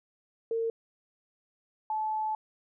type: tone pair in turn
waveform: sine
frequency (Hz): 455.6 / 866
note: A#4 / A5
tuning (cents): -40 / -28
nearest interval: major seventh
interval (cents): 1112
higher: second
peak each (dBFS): -27 / -28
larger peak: first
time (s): 0.51-0.7 / 1.9-2.35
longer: second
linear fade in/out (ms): 2
effects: none